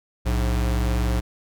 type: tone pair together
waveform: square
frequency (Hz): 59.45 / 106.1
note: A#1 / G#2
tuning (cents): +35 / +38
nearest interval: minor seventh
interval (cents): 1003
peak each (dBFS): -21 / -29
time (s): 0.25-1.21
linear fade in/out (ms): 20
effects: none